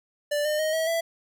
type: tone with pitch steps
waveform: square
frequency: 587.3 / 605.6 / 624.4 / 643.8 / 663.8 Hz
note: D5 / D#5 / D#5 / E5 / E5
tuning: 0 / -47 / +6 / -41 / +12 cents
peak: -24 dBFS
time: 0.31-1.01 s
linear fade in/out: 10 ms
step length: 140 ms
effects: none